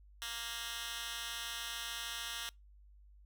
10% pulse tone with high-pass filter, 233.1 Hz, A#3, in tune, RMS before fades -42 dBFS, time 0.22-2.49 s, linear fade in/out 0 ms, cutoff 2400 Hz, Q 1.4, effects noise-tail reverb RT60 0.2 s tail -25 dB re dry + added 50 Hz sine -57 dBFS peak until 3.25 s

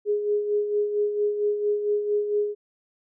sine tone with tremolo, 415.3 Hz, G#4, in tune, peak -19 dBFS, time 0.05-2.55 s, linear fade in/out 50 ms, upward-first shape sine, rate 4.4 Hz, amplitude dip 55%, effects none

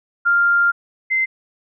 sine tone pair in turn, 1396.9 / 2072 Hz, F6 / C7, 0 / -17 cents, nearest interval perfect fifth, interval 683 cents, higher second, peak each -12 / -15 dBFS, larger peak first, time 0.25-0.72 / 1.1-1.26 s, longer first, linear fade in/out 20 ms, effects none

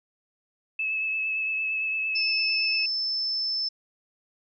sine tone with vibrato, 2601 Hz, E7, 24 cents flat, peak -25 dBFS, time 0.79-2.86 s, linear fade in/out 5 ms, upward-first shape triangle, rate 8.8 Hz, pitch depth 23 cents each way
sine tone, 5274 Hz, E8, in tune, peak -25 dBFS, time 2.15-3.69 s, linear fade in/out 10 ms
effects none

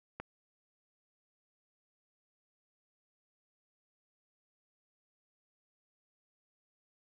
click, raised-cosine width 0.5 ms, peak -25 dBFS, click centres 0.2 s, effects none

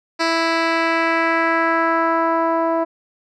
10% pulse tone with low-pass filter sweep, 329.6 Hz, E4, in tune, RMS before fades -18 dBFS, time 0.19-2.85 s, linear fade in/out 20 ms, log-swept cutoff 4800 to 770 Hz, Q 1.6, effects none

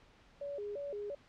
sine tone with vibrato, 484.1 Hz, B4, 35 cents flat, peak -38 dBFS, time 0.41-1.15 s, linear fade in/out 5 ms, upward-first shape square, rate 2.9 Hz, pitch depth 280 cents each way, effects pink hiss -63 dBFS RMS until 1.28 s + low-pass 4000 Hz 12 dB/octave

